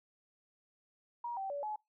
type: tone with pitch steps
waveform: sine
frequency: 951 / 775 / 572 / 851 Hz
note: A#5 / G5 / D5 / G#5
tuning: +34 / -20 / -46 / +42 cents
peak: -36 dBFS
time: 1.24-1.76 s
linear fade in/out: 5 ms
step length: 130 ms
effects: noise-tail reverb RT60 0.2 s tail -24 dB re dry